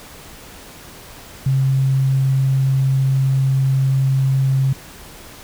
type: tone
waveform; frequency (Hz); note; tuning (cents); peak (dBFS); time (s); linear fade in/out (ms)
sine; 134; C3; +42; -13; 1.46-4.73; 5
effects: pink hiss -39 dBFS RMS until 5.43 s